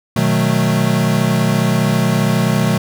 square chord, B dominant seventh, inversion none, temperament equal, 123.47 / 155.56 / 185 / 220 Hz, B2 / D#3 / F#3 / A3, 0 / 0 / 0 / 0 cents, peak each -19 dBFS, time 0.16-2.78 s, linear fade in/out 5 ms, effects none

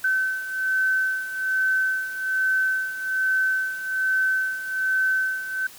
sine beating tone pair, 1530 / 1531.2 Hz, G6 / G6, -42 / -41 cents, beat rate 1.2 Hz, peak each -27 / -22 dBFS, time 0.04-5.67 s, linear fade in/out 5 ms, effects white hiss -45 dBFS RMS until 5.78 s

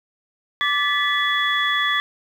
sine tone cluster, 1168 / 1733 / 1975 / 3394 Hz, D6 / A6 / B6 / G#7, -10 / -27 / 0 / +37 cents, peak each -23 dBFS, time 0.61-2 s, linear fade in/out 0 ms, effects tanh soft clip ceiling -7 dBFS + 8-bit

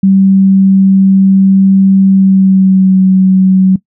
sine tone with pitch glide, 192.9 to 188.49 Hz, G3 to F#3, -28 to +32 cents, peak -3 dBFS, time 0.03-3.76 s, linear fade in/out 5 ms, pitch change -40 cents, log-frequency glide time 2.09-2.99 s, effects noise-tail reverb RT60 0.1 s tail -19 dB re dry

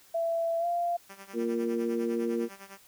sine tone with pitch glide, 667 to 692.9 Hz, E5 to F5, +20 to -14 cents, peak -26 dBFS, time 0.14-0.97 s, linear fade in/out 10 ms, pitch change +66 cents, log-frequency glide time 0.59-0.66 s
5% pulse tone with tremolo, 196 Hz, G3, in tune, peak -32 dBFS, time 1.09-2.78 s, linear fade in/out 10 ms, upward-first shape sine, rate 9.9 Hz, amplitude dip 80%
harmonic tone, 116.54 Hz, A#2, in tune, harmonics 2 / 3 / 4, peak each -31 / -31 / -32 dBFS, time 1.33-2.49 s, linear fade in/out 50 ms
effects white hiss -58 dBFS RMS until 2.87 s

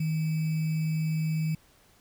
sine tone with sample-and-hold, 158.2 Hz, D#3, 29 cents sharp, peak -25 dBFS, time 0-1.55 s, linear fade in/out 5 ms, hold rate 2450 Hz, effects pink hiss -61 dBFS RMS until 2 s

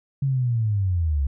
sine linear sweep, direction down, 139.9 to 66 Hz, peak -19 dBFS, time 0.22-1.27 s, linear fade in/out 5 ms, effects none

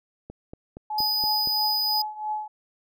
click train, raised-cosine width 2 ms, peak -25 dBFS, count 6, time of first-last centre 0.3-1.474 s, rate 4.26 Hz
sine tone with tremolo, 853 Hz, G#5, 46 cents sharp, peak -24 dBFS, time 0.9-2.48 s, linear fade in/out 5 ms, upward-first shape triangle, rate 3 Hz, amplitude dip 85%
square tone, 4978 Hz, D#8, in tune, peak -23 dBFS, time 0.98-2.02 s, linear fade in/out 5 ms
effects none

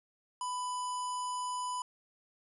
harmonic tone with a mistuned harmonic, 996 Hz, B5, 14 cents sharp, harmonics 1 / 3 / 5 / 7 / 9 / 10, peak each -34 / -48 / -51 / -47 / -53 / -51 dBFS, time 0.41-1.82 s, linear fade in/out 2 ms, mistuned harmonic 9, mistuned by +53 cents, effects none

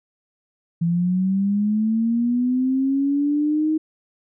sine linear sweep, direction up, 166.4 to 315.2 Hz, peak -17 dBFS, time 0.81-3.78 s, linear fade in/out 10 ms, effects none

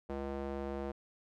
square tone with band-pass filter, 69 Hz, C#2, 7 cents flat, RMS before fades -39 dBFS, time 0.09-0.92 s, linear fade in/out 10 ms, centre 500 Hz, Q 1.1, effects none

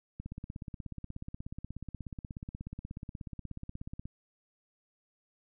click train, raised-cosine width 5 ms, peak -28 dBFS, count 65, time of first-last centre 0.2-4.055 s, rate 16.6 Hz, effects none

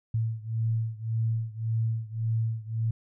sine beating tone pair, 112 / 113.8 Hz, A2 / A#2, +31 / -41 cents, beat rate 1.8 Hz, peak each -28 / -30 dBFS, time 0.14-2.91 s, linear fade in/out 5 ms, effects none

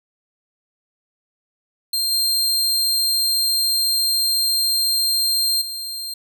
sawtooth tone with level steps, 4182 Hz, C8, 2 cents flat, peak -16 / -14 / -24 dBFS, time 1.93-6.14 s, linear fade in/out 5 ms, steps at 2.11 / 5.61 s, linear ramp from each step 10 ms, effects none

